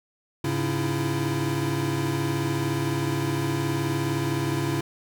square tone cluster, 104.8 / 138.6 / 279.1 / 319.3 / 338.6 Hz, G#2 / C#3 / C#4 / D#4 / E4, +16 / 0 / +12 / +45 / +46 cents, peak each -34 / -28 / -35 / -34 / -30 dBFS, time 0.44-4.81 s, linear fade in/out 5 ms, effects none

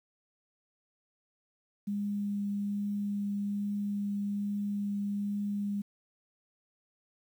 sine tone with vibrato, 203.2 Hz, G#3, 38 cents flat, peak -30 dBFS, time 1.87-5.82 s, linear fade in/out 10 ms, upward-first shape triangle, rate 1.2 Hz, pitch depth 9 cents each way, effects 10-bit

